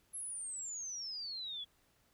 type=exponential sweep; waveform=sine; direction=down; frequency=11220 to 3322 Hz; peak=-40 dBFS; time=0.13-1.65 s; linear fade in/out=20 ms; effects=pink hiss -72 dBFS RMS until 2.13 s